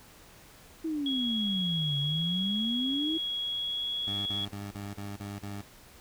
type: exponential two-way sweep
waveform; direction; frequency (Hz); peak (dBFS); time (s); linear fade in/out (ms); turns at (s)
sine; down then up; 329.1 to 138.59 to 329.1; -29; 0.84-3.18; 10; 1.98
type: tone with pitch glide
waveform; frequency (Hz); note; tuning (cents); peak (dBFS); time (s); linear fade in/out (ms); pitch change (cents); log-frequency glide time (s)
sine; 3322 to 3345; G#7 to G#7; 0 to +12; -30; 1.06-4.45; 2; +12; 3.4-3.89
type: tone bursts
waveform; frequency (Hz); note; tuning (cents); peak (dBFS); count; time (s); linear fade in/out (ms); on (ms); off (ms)
20% pulse; 101; G#2; -48; -32; 7; 4.07-5.616; 5; 190; 36
effects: pink hiss -54 dBFS RMS until 6 s